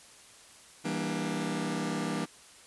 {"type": "chord", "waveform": "sawtooth", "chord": "E half-diminished seventh", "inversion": "none", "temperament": "just", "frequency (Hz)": [164.81, 197.78, 237.3, 296.7], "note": ["E3", "G3", "Bb3", "D4"], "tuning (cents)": [0, 16, 31, 18], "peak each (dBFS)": -32, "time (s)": [0.84, 2.26], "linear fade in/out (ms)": 20, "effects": ["white hiss -54 dBFS RMS until 2.66 s", "resampled to 24000 Hz"]}